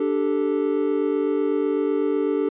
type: chord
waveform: triangle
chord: D suspended fourth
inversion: none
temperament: equal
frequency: 293.7 / 392 / 440 Hz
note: D4 / G4 / A4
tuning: 0 / 0 / 0 cents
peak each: -22 dBFS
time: 0-2.49 s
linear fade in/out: 5 ms
effects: resampled to 8000 Hz